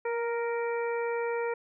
harmonic tone with a mistuned harmonic, 466.2 Hz, A#4, in tune, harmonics 1 / 2 / 3 / 4 / 5, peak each -29 / -36 / -41 / -42 / -42 dBFS, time 0.05-1.54 s, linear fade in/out 5 ms, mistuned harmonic 1, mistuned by +15 cents, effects none

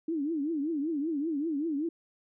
sine tone with vibrato, 305 Hz, D#4, 34 cents flat, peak -28 dBFS, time 0.08-1.89 s, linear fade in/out 5 ms, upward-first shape triangle, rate 5.2 Hz, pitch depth 210 cents each way, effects none

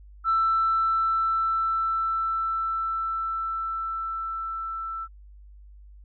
sine tone with level ramp, 1330 Hz, E6, 15 cents sharp, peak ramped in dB -18 to -30 dBFS, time 0.24-5.08 s, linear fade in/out 50 ms, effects tanh soft clip ceiling -15 dBFS + added 50 Hz sine -45 dBFS peak until 6.04 s

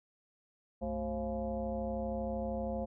sine tone with frequency modulation, 376.1 Hz, F#4, 28 cents sharp, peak -33 dBFS, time 0.81-2.86 s, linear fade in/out 20 ms, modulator 157 Hz, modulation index 2.1, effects none

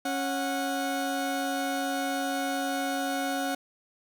30% pulse tone pair together, 275 / 734.2 Hz, C#4 / F#5, -14 / -14 cents, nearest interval octave + perfect fourth, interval 1700 cents, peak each -28 dBFS, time 0.05-3.55 s, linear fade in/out 5 ms, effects none

